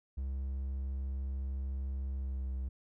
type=tone with pitch glide; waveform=triangle; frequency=66.9 to 65.07 Hz; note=C2 to C2; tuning=+39 to -9 cents; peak=-32 dBFS; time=0.17-2.69 s; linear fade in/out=10 ms; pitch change=-48 cents; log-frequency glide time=2.15-2.53 s; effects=none